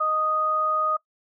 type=tone pair together; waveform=sine; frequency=621.5 / 1243 Hz; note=D#5 / D#6; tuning=-2 / -2 cents; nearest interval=octave; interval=1200 cents; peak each=-30 / -21 dBFS; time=0-0.97 s; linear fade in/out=10 ms; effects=noise-tail reverb RT60 0.1 s tail -21 dB re dry